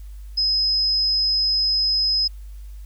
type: tone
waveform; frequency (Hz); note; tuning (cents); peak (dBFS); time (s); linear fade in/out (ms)
sine; 5080; D#8; +35; -17; 0.37-2.28; 10
effects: added 50 Hz sine -34 dBFS peak until 2.85 s + white hiss -58 dBFS RMS until 2.85 s